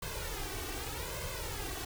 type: noise with flanger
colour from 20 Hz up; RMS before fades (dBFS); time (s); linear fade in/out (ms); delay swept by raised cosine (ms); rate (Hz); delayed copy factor
pink; -39; 0.02-1.85; 5; 1.9 to 2.66; 0.83; +0.85
effects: none